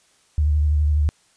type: tone with vibrato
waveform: sine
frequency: 74.8 Hz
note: D2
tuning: 32 cents sharp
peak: -15 dBFS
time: 0.38-1.09 s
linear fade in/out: 0 ms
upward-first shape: sine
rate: 12 Hz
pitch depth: 41 cents each way
effects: white hiss -59 dBFS RMS until 1.36 s + resampled to 22050 Hz